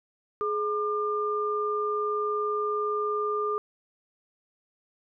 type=tone pair together; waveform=sine; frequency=421.3 / 1200 Hz; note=G#4 / D6; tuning=+25 / +37 cents; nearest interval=octave + tritone; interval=1812 cents; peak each=-28 dBFS; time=0.41-3.58 s; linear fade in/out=0 ms; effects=none